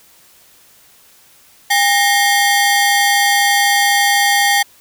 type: ring-modulated tone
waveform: sawtooth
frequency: 1334 Hz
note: E6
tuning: 20 cents sharp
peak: -4 dBFS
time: 1.7-4.63 s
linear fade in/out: 10 ms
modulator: 526 Hz
effects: white hiss -48 dBFS RMS until 4.8 s